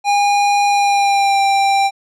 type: tone with pitch glide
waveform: square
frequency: 813 to 789.4 Hz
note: G#5 to G5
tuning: -37 to +12 cents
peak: -12 dBFS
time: 0.04-1.91 s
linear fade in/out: 50 ms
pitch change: -51 cents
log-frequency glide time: 0.67-1.42 s
effects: low-pass 7000 Hz 12 dB/octave